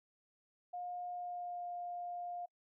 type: tone with pitch glide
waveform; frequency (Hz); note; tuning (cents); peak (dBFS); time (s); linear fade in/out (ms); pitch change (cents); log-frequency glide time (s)
sine; 713 to 705.2; F5 to F5; +36 to +17; -40; 0.73-2.46; 10; -19; 1.09-1.67
effects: noise-tail reverb RT60 0.1 s tail -26 dB re dry